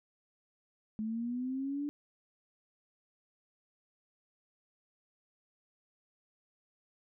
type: linear sweep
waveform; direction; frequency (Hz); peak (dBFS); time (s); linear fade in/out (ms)
sine; up; 213.8 to 293.7; -33; 0.99-1.89; 0
effects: none